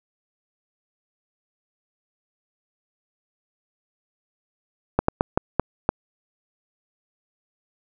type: slowing click train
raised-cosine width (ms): 1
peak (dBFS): -3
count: 6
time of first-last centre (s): 4.99-5.891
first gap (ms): 94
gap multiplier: 1.33
effects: none